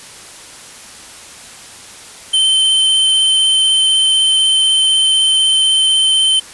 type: tone with vibrato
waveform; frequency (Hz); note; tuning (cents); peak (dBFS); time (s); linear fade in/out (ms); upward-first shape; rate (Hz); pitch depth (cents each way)
square; 3091; G7; -25; -10; 2.33-6.4; 10; sine; 16; 14
effects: white hiss -35 dBFS RMS until 6.53 s + resampled to 24000 Hz